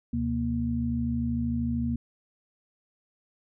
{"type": "tone cluster", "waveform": "sine", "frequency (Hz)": [75.2, 128.3, 235.6], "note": ["D2", "C3", "A#3"], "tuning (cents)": [42, -34, 19], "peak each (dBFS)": [-32, -33, -27], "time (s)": [0.13, 1.96], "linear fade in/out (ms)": 5, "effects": []}